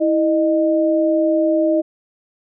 sine tone pair together, 325.8 / 615 Hz, E4 / D#5, -20 / -20 cents, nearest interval major seventh, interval 1100 cents, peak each -16 dBFS, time 0-1.82 s, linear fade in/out 20 ms, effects none

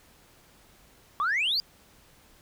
sine exponential sweep, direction up, 1108.7 to 4903 Hz, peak -22 dBFS, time 1.2-1.6 s, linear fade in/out 0 ms, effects tanh soft clip ceiling -21 dBFS + pink hiss -58 dBFS RMS until 2.41 s

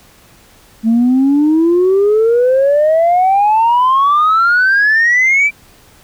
sine exponential sweep, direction up, 220 to 2356 Hz, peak -6 dBFS, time 0.83-5.51 s, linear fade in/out 50 ms, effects tanh soft clip ceiling -5 dBFS + pink hiss -45 dBFS RMS until 6.03 s

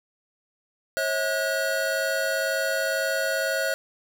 square tone cluster, 542 / 644 / 1455 Hz, C#5 / E5 / F#6, -39 / -41 / -29 cents, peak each -29 / -29 / -28 dBFS, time 0.97-3.74 s, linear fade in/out 0 ms, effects none

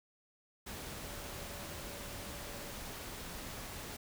sine tone in noise, 573 Hz, D5, 43 cents flat, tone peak -54 dBFS, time 1.04-2.71 s, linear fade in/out 10 ms, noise pink, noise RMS -45 dBFS, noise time 0.66-3.97 s, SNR -12 dB, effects none

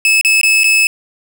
40% pulse tone with dropouts, 2600 Hz, E7, 24 cents flat, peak -7 dBFS, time 0.05-0.87 s, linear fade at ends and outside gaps 1 ms, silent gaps 0.212-0.248 / 0.413-0.432 / 0.635-0.642 s, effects none

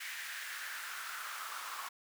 pink noise with high-pass filter sweep, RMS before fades -43 dBFS, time 0-1.89 s, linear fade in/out 10 ms, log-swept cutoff 1900 to 1100 Hz, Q 3.6, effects none

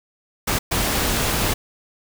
pink noise bursts at uneven times, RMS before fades -21 dBFS, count 2, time 0.47-0.59 / 0.71-1.54 s, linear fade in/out 10 ms, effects none

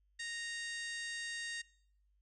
harmonic tone, 930 Hz, A#5, 4 cents flat, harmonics 2 / 3 / 4 / 5 / 6 / 7 / 8 / 9 / 10, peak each -42 / -51 / -48 / -50 / -56 / -53 / -54 / -55 / -60 dBFS, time 0.19-1.62 s, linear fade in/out 10 ms, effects noise-tail reverb RT60 0.7 s tail -23 dB re dry + added 50 Hz sine -70 dBFS peak until 2.21 s

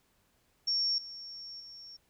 sine tone with level steps, 5490 Hz, F8, 31 cents flat, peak -27 / -42 / -46 dBFS, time 0.67-1.97 s, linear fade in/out 10 ms, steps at 0.98 / 1.6 s, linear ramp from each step 2 ms, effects pink hiss -71 dBFS RMS until 2.09 s

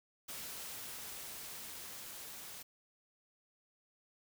white noise with level ramp, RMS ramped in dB -45 to -49 dBFS, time 0.28-2.63 s, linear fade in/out 10 ms, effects none

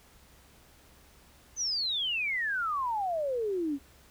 sine exponential sweep, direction down, 6272 to 267.3 Hz, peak -28 dBFS, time 1.56-3.79 s, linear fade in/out 50 ms, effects added 66 Hz sine -62 dBFS peak until 4.1 s + pink hiss -59 dBFS RMS until 4.1 s

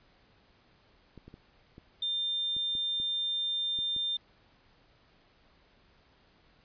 clicks, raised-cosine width 3 ms, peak -35 dBFS, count 9, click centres 1.177 / 1.28 / 1.341 / 1.781 / 2.566 / 2.752 / 3 / 3.789 / 3.964 s
sine tone, 3600 Hz, A7, 39 cents sharp, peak -29 dBFS, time 2.02-4.17 s, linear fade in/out 5 ms
effects pink hiss -64 dBFS RMS until 6.64 s + resampled to 11025 Hz

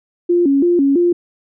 sine tone with vibrato, 311.1 Hz, D#4, in tune, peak -10 dBFS, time 0.29-1.13 s, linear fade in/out 10 ms, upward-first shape square, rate 3 Hz, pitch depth 200 cents each way, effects none

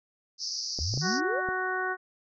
white band-pass noise, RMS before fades -34 dBFS, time 0.38-1.21 s, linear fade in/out 50 ms, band 4600 to 5800 Hz, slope 96 dB/octave
clicks, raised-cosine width 2 ms, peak -24 dBFS, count 4, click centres 0.789 / 0.939 / 0.975 / 1.488 s
sine exponential sweep, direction up, 69.3 to 625 Hz, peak -29 dBFS, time 0.79-1.41 s, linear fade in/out 20 ms
harmonic tone, 371.4 Hz, F#4, 7 cents sharp, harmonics 1 / 2 / 3 / 4 / 5, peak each -34 / -35 / -35 / -31 / -37 dBFS, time 1.01-1.97 s, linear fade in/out 50 ms
effects none

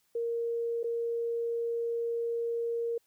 sine tone with dropouts, 466.2 Hz, A#4, in tune, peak -29 dBFS, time 0.15-2.98 s, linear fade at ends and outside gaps 5 ms, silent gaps 0.832-0.841 s, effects white hiss -72 dBFS RMS until 3.06 s

